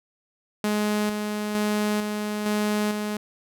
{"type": "tone with tremolo", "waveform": "sawtooth", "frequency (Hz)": 210, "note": "G#3", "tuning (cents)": 19, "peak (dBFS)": -18, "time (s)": [0.64, 3.17], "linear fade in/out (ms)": 2, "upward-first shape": "square", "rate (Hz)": 1.1, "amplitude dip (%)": 40, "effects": []}